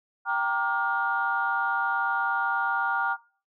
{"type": "chord", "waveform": "sine", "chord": "G minor seventh", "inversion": "none", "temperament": "equal with one note detuned", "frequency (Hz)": [784, 932.3, 1174.7, 1421.3], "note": ["G5", "Bb5", "D6", "F6"], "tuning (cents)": [0, 0, 0, 30], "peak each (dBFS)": [-30, -29, -32, -26], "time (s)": [0.25, 3.17], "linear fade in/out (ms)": 50, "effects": ["noise-tail reverb RT60 0.4 s tail -21 dB re dry", "tanh soft clip ceiling -14 dBFS"]}